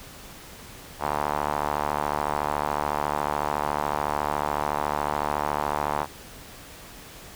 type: tone with band-pass filter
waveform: sawtooth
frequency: 73.9 Hz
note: D2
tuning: 11 cents sharp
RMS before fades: -27 dBFS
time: 0.99-6.07 s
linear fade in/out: 50 ms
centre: 920 Hz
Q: 2.8
effects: pink hiss -44 dBFS RMS until 7.35 s